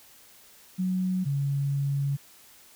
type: tone pair in turn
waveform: sine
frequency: 185 / 140.04 Hz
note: F#3 / C#3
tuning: 0 / +18 cents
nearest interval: perfect fourth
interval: 482 cents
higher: first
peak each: -24 dBFS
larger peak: neither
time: 0.78-1.25 / 1.25-2.17 s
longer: second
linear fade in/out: 20 ms
effects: white hiss -54 dBFS RMS until 2.75 s